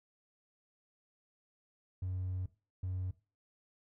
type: tone bursts at uneven times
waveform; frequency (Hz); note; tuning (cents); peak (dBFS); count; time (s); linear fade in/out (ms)
triangle; 92.5; F#2; 0; -32; 2; 2.02-2.46 / 2.83-3.11; 5
effects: noise-tail reverb RT60 0.3 s tail -18 dB re dry + tanh soft clip ceiling -29 dBFS